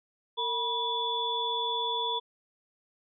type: tone cluster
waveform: sine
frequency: 458.1 / 971 / 3447 Hz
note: A#4 / B5 / A7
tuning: -30 / -30 / -36 cents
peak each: -36 / -31 / -31 dBFS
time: 0.37-2.2 s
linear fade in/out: 20 ms
effects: none